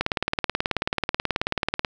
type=click train; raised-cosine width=0.3 ms; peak=-6 dBFS; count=35; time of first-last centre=0.01-1.848 s; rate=18.5 Hz; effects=none